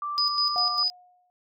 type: tone with pitch glide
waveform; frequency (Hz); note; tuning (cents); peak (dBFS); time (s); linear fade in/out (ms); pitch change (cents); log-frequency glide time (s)
sine; 1173 to 1184.6; D6 to D6; -2 to +15; -28; 0.02-0.83; 2; +17; 0.43-0.58
type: tone with tremolo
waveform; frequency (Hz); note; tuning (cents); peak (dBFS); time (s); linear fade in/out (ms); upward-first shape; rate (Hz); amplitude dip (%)
sine; 4978; D#8; 0; -21; 0.18-0.9; 0; square; 5; 55
type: tone with exponential decay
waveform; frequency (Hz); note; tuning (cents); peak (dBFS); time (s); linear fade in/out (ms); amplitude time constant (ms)
sine; 721; F#5; -45; -27; 0.56-1.3; 0; 160
effects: none